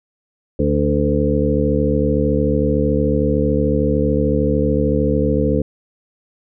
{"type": "harmonic tone with a mistuned harmonic", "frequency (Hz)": 73.42, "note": "D2", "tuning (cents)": 0, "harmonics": [1, 2, 3, 4, 6, 7], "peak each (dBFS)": [-21, -21, -21, -21, -21, -21], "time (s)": [0.59, 5.62], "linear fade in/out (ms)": 5, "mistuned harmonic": 7, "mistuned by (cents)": -17, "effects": []}